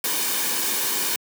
white noise with comb filter, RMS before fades -24 dBFS, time 0.04-1.16 s, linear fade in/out 2 ms, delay 1.5 ms, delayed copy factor -0.55, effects high-pass 200 Hz 12 dB/octave

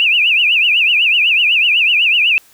sine tone with vibrato, 2655 Hz, E7, 12 cents sharp, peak -9 dBFS, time 0-2.38 s, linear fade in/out 0 ms, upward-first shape triangle, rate 8 Hz, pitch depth 210 cents each way, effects white hiss -48 dBFS RMS until 2.53 s

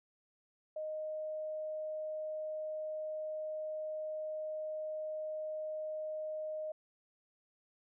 sine tone, 620 Hz, D#5, 6 cents flat, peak -37 dBFS, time 0.76-6.72 s, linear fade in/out 5 ms, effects none

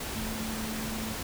sine tone in noise, 220 Hz, A3, in tune, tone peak -35 dBFS, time 0.15-1.14 s, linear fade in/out 5 ms, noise pink, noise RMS -36 dBFS, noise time 0-1.23 s, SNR -2 dB, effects none

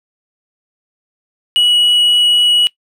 triangle tone, 2924 Hz, F#7, 21 cents flat, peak -7 dBFS, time 1.56-2.67 s, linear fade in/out 0 ms, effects noise-tail reverb RT60 0.1 s tail -20 dB re dry

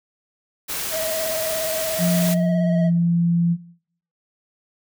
white noise, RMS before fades -27 dBFS, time 0.68-2.35 s, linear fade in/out 20 ms
triangle tone with vibrato, 640 Hz, D#5, 49 cents sharp, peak -22 dBFS, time 0.9-2.91 s, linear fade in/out 50 ms, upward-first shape square, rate 17 Hz, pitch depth 30 cents each way
sine tone with pitch glide, 175.2 to 170.7 Hz, F3 to F3, +6 to -39 cents, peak -16 dBFS, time 1.98-3.57 s, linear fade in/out 50 ms, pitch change -45 cents, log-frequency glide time 2.63-2.86 s
effects noise-tail reverb RT60 0.6 s tail -17 dB re dry

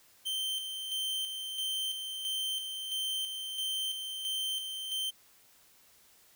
45% pulse tone with tremolo, 3118 Hz, G7, 10 cents flat, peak -31 dBFS, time 0.25-5.11 s, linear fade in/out 20 ms, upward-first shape square, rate 1.5 Hz, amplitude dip 45%, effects white hiss -62 dBFS RMS until 6.35 s

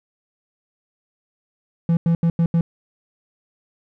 triangle tone bursts at uneven times, 167.5 Hz, E3, 28 cents sharp, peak -12 dBFS, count 5, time 1.89-1.97 / 2.06-2.15 / 2.23-2.3 / 2.39-2.46 / 2.54-2.61 s, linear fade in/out 2 ms, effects none

